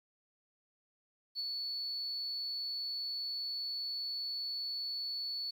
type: tone with ADSR envelope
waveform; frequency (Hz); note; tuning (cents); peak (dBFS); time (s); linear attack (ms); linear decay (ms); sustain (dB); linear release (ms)
sine; 4435; C#8; 0; -32; 1.35-5.51; 44; 19; -3; 11
effects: tanh soft clip ceiling -30 dBFS + 11-bit